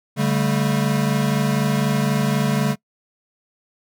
square chord, D suspended fourth, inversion none, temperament equal with one note detuned, 143.4 / 196 / 220 Hz, D3 / G3 / A3, -41 / 0 / 0 cents, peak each -21 / -24 / -23 dBFS, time 0.16-2.76 s, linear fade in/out 50 ms, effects noise-tail reverb RT60 0.1 s tail -24 dB re dry

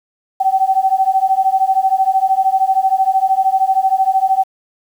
sine beating tone pair, 760 / 773 Hz, F#5 / G5, +46 / -24 cents, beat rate 13 Hz, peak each -14 dBFS, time 0.4-4.44 s, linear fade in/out 10 ms, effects 7-bit

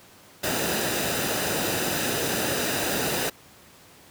pink noise with comb filter, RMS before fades -26 dBFS, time 0.43-3.3 s, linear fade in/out 10 ms, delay 0.91 ms, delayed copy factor -0.5, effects pink hiss -51 dBFS RMS until 4.1 s + high-pass 100 Hz 12 dB/octave

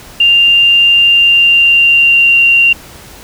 sine tone with pitch glide, 2792 to 2766 Hz, F7 to F7, -1 to -17 cents, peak -4 dBFS, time 0.2-2.73 s, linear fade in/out 5 ms, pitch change -16 cents, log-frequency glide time 1.1-2.43 s, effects pink hiss -34 dBFS RMS until 3.23 s

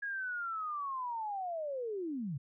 sine linear sweep, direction down, 1661.2 to 124.4 Hz, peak -35 dBFS, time 0.02-2.38 s, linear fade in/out 10 ms, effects none

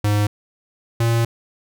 square tone pair in turn, 103.83 / 115.95 Hz, G#2 / A#2, 0 / -9 cents, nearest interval major second, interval 191 cents, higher second, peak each -16 dBFS, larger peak neither, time 0.04-0.27 / 1-1.25 s, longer second, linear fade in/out 5 ms, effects none

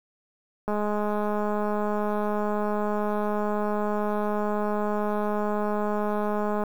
click train, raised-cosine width 1 ms, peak -15 dBFS, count 1246, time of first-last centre 0.68-6.637 s, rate 209 Hz, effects 8-bit

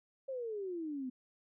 sine exponential sweep, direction down, 547 to 248.4 Hz, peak -37 dBFS, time 0.28-1.1 s, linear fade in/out 10 ms, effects none

